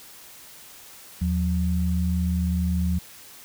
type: tone pair together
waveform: sine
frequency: 79.5 / 178.7 Hz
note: D#2 / F3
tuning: +38 / +40 cents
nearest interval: octave + major second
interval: 1402 cents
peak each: -23 / -24 dBFS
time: 1.21-2.99 s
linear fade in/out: 10 ms
effects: white hiss -46 dBFS RMS until 3.44 s